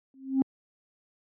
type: tone with exponential growth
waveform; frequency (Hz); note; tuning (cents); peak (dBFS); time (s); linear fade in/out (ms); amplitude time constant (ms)
sine; 266.8; C4; +34; -15; 0.14-0.42; 1; 60
effects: tanh soft clip ceiling -17 dBFS + high-pass 150 Hz 12 dB/octave